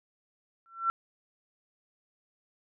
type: tone with exponential growth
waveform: sine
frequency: 1350 Hz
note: E6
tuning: 41 cents sharp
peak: -21 dBFS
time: 0.66-0.9 s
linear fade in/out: 0 ms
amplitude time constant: 51 ms
effects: none